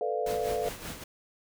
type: chord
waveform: sine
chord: B half-diminished seventh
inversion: third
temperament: equal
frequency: 440 / 493.9 / 587.3 / 698.5 Hz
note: A4 / B4 / D5 / F5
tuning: 0 / 0 / 0 / 0 cents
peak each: -32 / -33 / -35 / -33 dBFS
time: 0.01-0.69 s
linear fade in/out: 2 ms
type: noise with tremolo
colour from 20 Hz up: pink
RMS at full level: -38 dBFS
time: 0.26-1.04 s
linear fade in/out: 5 ms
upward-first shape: sine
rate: 5.2 Hz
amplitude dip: 60%
effects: none